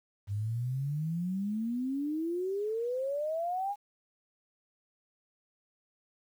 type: exponential sweep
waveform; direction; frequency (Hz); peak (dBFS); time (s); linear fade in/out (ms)
sine; up; 98 to 830.6; -30; 0.27-3.76; 50
effects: 10-bit